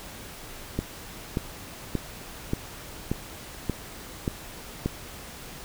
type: click train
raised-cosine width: 3 ms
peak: -12 dBFS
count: 8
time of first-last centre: 0.79-4.86 s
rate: 1.72 Hz
effects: pink hiss -42 dBFS RMS until 5.64 s